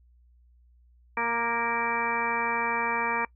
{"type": "harmonic tone with a mistuned harmonic", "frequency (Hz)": 233.1, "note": "A#3", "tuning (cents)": 0, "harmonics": [1, 2, 3, 4, 5, 6, 7, 8, 10], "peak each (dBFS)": [-39, -35, -41, -29, -33, -40, -36, -35, -32], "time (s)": [1.17, 3.25], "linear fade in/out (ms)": 2, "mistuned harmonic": 5, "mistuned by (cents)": 17, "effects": ["noise-tail reverb RT60 0.1 s tail -23 dB re dry", "added 60 Hz sine -56 dBFS peak until 3.35 s"]}